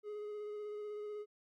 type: tone with vibrato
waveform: triangle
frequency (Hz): 419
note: G#4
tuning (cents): +15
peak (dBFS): -39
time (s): 0.03-1.26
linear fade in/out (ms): 50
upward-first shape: square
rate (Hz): 16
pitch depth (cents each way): 13
effects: Opus 48 kbps